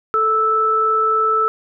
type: tone pair together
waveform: sine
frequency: 438.6 / 1315.1 Hz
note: A4 / E6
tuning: -6 / -4 cents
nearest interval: octave + perfect fifth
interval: 1902 cents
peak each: -21 / -14 dBFS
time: 0.14-1.48 s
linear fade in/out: 0 ms
effects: none